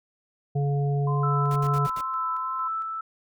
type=harmonic tone; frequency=141.8 Hz; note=C#3; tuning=40 cents sharp; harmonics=1 / 3 / 5; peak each=-22 / -32 / -35 dBFS; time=0.55-1.87 s; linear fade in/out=10 ms
type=tone with vibrato; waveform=sine; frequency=1026 Hz; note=C6; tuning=34 cents flat; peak=-30 dBFS; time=1.07-2.68 s; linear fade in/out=5 ms; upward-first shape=triangle; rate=2.2 Hz; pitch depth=24 cents each way
type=tone with tremolo; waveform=sine; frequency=1318.5 Hz; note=E6; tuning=in tune; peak=-26 dBFS; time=1.23-3.01 s; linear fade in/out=5 ms; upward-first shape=square; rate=2.2 Hz; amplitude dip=30%
type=noise bursts; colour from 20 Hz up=pink; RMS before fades=-41 dBFS; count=5; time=1.51-2.009 s; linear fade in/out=0 ms; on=47 ms; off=66 ms
effects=none